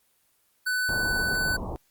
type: tone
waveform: square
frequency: 1500 Hz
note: F#6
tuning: 23 cents sharp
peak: -25 dBFS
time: 0.66-1.57 s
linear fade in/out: 10 ms
type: low-pass noise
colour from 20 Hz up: pink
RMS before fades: -33 dBFS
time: 0.89-1.76 s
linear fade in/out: 0 ms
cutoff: 1100 Hz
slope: 96 dB/octave
effects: white hiss -67 dBFS RMS until 1.9 s + Opus 24 kbps